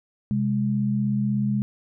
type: tone pair together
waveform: sine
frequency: 130.15 / 206.6 Hz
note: C3 / G#3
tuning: -9 / -9 cents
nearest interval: minor sixth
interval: 800 cents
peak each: -25 / -22 dBFS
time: 0.31-1.62 s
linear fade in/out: 0 ms
effects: none